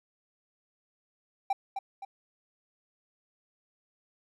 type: tone with echo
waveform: triangle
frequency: 784 Hz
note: G5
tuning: in tune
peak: -22 dBFS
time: 1.5-1.53 s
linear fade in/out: 5 ms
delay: 260 ms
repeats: 2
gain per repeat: -7 dB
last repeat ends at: 2.05 s
effects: none